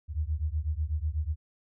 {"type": "beating tone pair", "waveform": "sine", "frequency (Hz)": [73.42, 81.52], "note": ["D2", "E2"], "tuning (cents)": [0, -19], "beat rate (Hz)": 8.1, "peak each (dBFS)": [-30, -31], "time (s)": [0.08, 1.36], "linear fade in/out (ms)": 50, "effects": []}